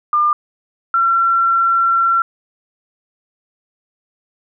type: tone pair in turn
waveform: sine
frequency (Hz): 1201 / 1358.9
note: D6 / F6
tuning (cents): +38 / -48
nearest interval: major second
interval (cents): 214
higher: second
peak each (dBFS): -11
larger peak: neither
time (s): 0.13-0.33 / 0.94-2.22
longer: second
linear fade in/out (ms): 2
effects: none